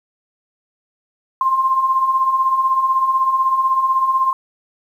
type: beating tone pair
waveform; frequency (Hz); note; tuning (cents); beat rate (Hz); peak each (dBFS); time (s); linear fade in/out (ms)
sine; 1041 / 1057; C6 / C6; -9 / +17; 16; -22 / -14; 1.41-4.33; 2
effects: 8-bit